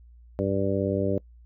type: harmonic tone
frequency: 98 Hz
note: G2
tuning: in tune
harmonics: 1 / 2 / 3 / 4 / 5 / 6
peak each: -30 / -30 / -30 / -30 / -30 / -30 dBFS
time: 0.39-1.18 s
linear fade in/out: 0 ms
effects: noise-tail reverb RT60 0.1 s tail -24 dB re dry + added 59 Hz sine -48 dBFS peak until 1.45 s